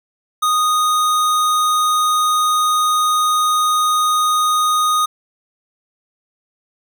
square tone, 1240 Hz, D#6, 6 cents flat, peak -14 dBFS, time 0.42-5.06 s, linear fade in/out 10 ms, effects none

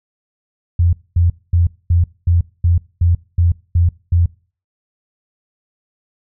sine tone bursts, 86.2 Hz, F2, 22 cents flat, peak -9 dBFS, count 10, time 0.79-4.26 s, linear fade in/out 5 ms, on 140 ms, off 230 ms, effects noise-tail reverb RT60 0.4 s tail -23 dB re dry

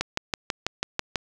click train, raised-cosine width 0.2 ms, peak -7 dBFS, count 8, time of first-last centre 0.01-1.158 s, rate 6.1 Hz, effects none

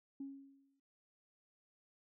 sine tone with exponential decay, 274.6 Hz, C#4, 16 cents flat, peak -40 dBFS, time 0.2-0.8 s, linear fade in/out 5 ms, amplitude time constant 130 ms, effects tanh soft clip ceiling -36 dBFS

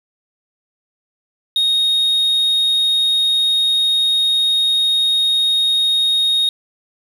sine tone, 3729 Hz, A#7, in tune, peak -10 dBFS, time 1.56-6.49 s, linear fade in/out 2 ms, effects tanh soft clip ceiling -12 dBFS + 7-bit

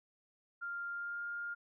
sine tone with pitch glide, 1396.9 to 1409.1 Hz, F6 to F6, 0 to +15 cents, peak -38 dBFS, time 0.61-1.55 s, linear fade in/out 20 ms, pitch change +15 cents, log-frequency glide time 0.9-1.24 s, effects none

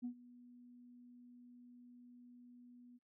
sine tone with ADSR envelope, 244.4 Hz, B3, 18 cents flat, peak -37 dBFS, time 0.02-2.99 s, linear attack 29 ms, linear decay 87 ms, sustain -20 dB, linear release 31 ms, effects noise-tail reverb RT60 0.2 s tail -22 dB re dry + tanh soft clip ceiling -35 dBFS

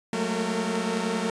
sawtooth tone cluster, 184.8 / 215.7 / 226.4 / 458.4 Hz, F#3 / A3 / A3 / A#4, -2 / -34 / +50 / -29 cents, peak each -27 dBFS, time 0.13-1.3 s, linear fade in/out 2 ms, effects resampled to 22050 Hz

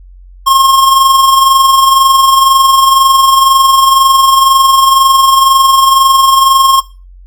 square tone with amplitude modulation, 1074 Hz, C6, 45 cents sharp, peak -3 dBFS, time 0.46-6.81 s, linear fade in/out 20 ms, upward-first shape sine, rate 22 Hz, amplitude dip 40%, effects noise-tail reverb RT60 0.3 s tail -18 dB re dry + added 45 Hz sine -32 dBFS peak until 7.26 s

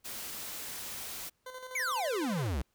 white noise, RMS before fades -41 dBFS, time 0.04-1.3 s, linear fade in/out 20 ms
20% pulse tone with tremolo, 511 Hz, C5, 41 cents flat, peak -36 dBFS, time 1.46-2.47 s, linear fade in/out 5 ms, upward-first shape square, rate 12 Hz, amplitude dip 50%
square exponential sweep, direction down, 2349 to 57.5 Hz, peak -31 dBFS, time 1.75-2.62 s, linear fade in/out 5 ms
effects pink hiss -75 dBFS RMS until 2.74 s

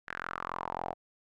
sawtooth tone with band-pass filter sweep, 43.65 Hz, F1, in tune, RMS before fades -38 dBFS, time 0.07-0.94 s, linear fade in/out 20 ms, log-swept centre 1700 to 730 Hz, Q 4.5, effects none

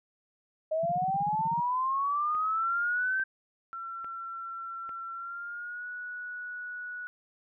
sine linear sweep, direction up, 620 to 1568 Hz, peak -26 dBFS, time 0.71-3.24 s, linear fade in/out 10 ms
sine tone bursts, 163.5 Hz, E3, 14 cents flat, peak -34 dBFS, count 13, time 0.83-1.602 s, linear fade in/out 5 ms, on 28 ms, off 34 ms
click train, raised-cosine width 0.5 ms, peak -33 dBFS, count 4, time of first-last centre 2.35-4.892 s, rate 1.18 Hz
sine tone with pitch glide, 1354 to 1468 Hz, E6 to F#6, +46 to -14 cents, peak -36 dBFS, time 3.73-7.07 s, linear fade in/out 0 ms, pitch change +140 cents, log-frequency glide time 5.13-5.87 s
effects none

